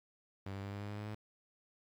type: tone with pitch steps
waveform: sawtooth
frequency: 97.2 / 98.44 / 99.7 / 100.98 / 102.27 / 103.58 / 104.9 / 106.24 Hz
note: G2 / G2 / G2 / G#2 / G#2 / G#2 / G#2 / G#2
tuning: -14 / +8 / +30 / -48 / -26 / -4 / +18 / +40 cents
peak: -37 dBFS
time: 0.46-1.148 s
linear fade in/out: 5 ms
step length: 86 ms
effects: low-pass 4000 Hz 12 dB/octave + 11-bit